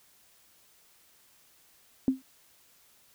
sine tone with exponential decay, 262.9 Hz, C4, 8 cents sharp, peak -17 dBFS, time 2.08-2.22 s, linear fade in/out 1 ms, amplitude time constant 29 ms, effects white hiss -62 dBFS RMS until 3.14 s

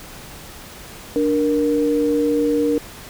sine tone pair together, 293.7 / 469.3 Hz, D4 / A#4, 0 / +12 cents, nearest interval minor sixth, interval 812 cents, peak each -18 dBFS, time 1.16-2.78 s, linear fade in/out 0 ms, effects pink hiss -38 dBFS RMS until 3.09 s

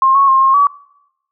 sine tone with pitch steps, 1064 / 1103 / 1065 / 1071 / 1140 Hz, C6 / C#6 / C6 / C6 / C#6, +29 / -9 / +30 / +40 / +48 cents, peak -7 dBFS, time 0.02-0.67 s, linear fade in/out 2 ms, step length 130 ms, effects noise-tail reverb RT60 0.8 s tail -23 dB re dry

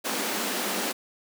pink high-pass noise, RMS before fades -29 dBFS, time 0.04-0.93 s, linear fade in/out 20 ms, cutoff 190 Hz, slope 96 dB/octave, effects none

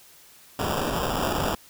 violet noise with sample-and-hold, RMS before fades -26 dBFS, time 0.59-1.55 s, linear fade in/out 2 ms, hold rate 2100 Hz, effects white hiss -52 dBFS RMS until 1.69 s

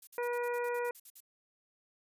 violet noise bursts, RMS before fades -49 dBFS, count 12, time 0.02-1.205 s, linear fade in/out 5 ms, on 52 ms, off 51 ms
harmonic tone, 482.8 Hz, B4, 39 cents flat, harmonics 1 / 2 / 3 / 4 / 5, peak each -33 / -39 / -43 / -45 / -47 dBFS, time 0.18-0.91 s, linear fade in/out 2 ms
effects resampled to 32000 Hz

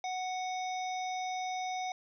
harmonic tone, 740 Hz, F#5, in tune, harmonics 1 / 3 / 5 / 7 / 8, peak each -34 / -43 / -47 / -52 / -49 dBFS, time 0.04-1.92 s, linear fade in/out 2 ms, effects 12-bit

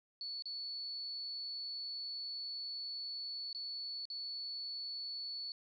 sine tone with dropouts, 4435 Hz, C#8, in tune, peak -40 dBFS, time 0.21-5.52 s, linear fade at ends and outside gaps 1 ms, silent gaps 0.423-0.456 / 3.529-3.548 / 4.054-4.101 s, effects none

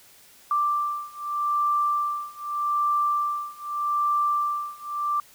sine beating tone pair, 1177 / 1177.82 Hz, D6 / D6, +3 / +5 cents, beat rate 0.82 Hz, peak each -26 / -25 dBFS, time 0.51-5.2 s, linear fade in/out 2 ms, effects white hiss -53 dBFS RMS until 5.34 s

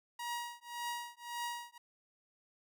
sawtooth tone with tremolo, 953 Hz, A#5, 38 cents sharp, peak -32 dBFS, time 0.19-1.78 s, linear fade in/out 5 ms, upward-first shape triangle, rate 1.8 Hz, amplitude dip 100%, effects none

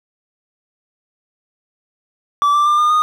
triangle tone with pitch steps, 1157 / 1175.2 / 1193.7 / 1212.4 / 1231.5 Hz, D6 / D6 / D6 / D#6 / D#6, -26 / +1 / +28 / -45 / -18 cents, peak -9 dBFS, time 2.42-3.02 s, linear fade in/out 0 ms, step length 120 ms, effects none

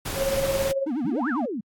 pink noise, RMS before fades -30 dBFS, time 0.05-0.72 s, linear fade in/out 10 ms
sine tone with tremolo, 544 Hz, C#5, 33 cents flat, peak -20 dBFS, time 0.15-0.88 s, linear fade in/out 50 ms, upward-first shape sine, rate 18 Hz, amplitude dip 60%
triangle tone with vibrato, 271.4 Hz, C#4, 36 cents flat, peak -22 dBFS, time 0.86-1.46 s, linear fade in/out 10 ms, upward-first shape sine, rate 10 Hz, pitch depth 280 cents each way
sine exponential two-way sweep, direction up then down, 139.9 to 1800 to 189.1 Hz, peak -27 dBFS, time 1.04-1.61 s, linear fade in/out 10 ms, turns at 1.29 s
effects AAC 64 kbps

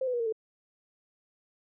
sine tone with pitch steps, 523.3 / 501.1 / 479.9 / 459.5 / 440 Hz, C5 / B4 / B4 / A#4 / A4, 0 / +25 / -50 / -25 / 0 cents, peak -27 dBFS, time 0.01-0.325 s, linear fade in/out 5 ms, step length 63 ms, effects none

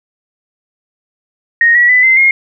sine tone with pitch steps, 1864.7 / 1930.5 / 1998.5 / 2069 / 2142 Hz, A#6 / B6 / B6 / C7 / C7, 0 / -40 / +20 / -20 / +40 cents, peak -5 dBFS, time 1.61-2.31 s, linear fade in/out 2 ms, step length 140 ms, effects none

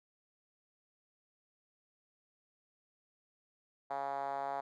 5% pulse tone with band-pass filter, 138.59 Hz, C#3, in tune, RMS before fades -38 dBFS, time 3.9-4.61 s, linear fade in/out 10 ms, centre 760 Hz, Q 4, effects none

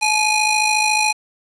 sawtooth ring-modulated tone, 1660 Hz, G#6, 1 cent flat, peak -8 dBFS, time 0.01-1.13 s, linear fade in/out 20 ms, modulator 803 Hz, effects resampled to 24000 Hz + 7-bit

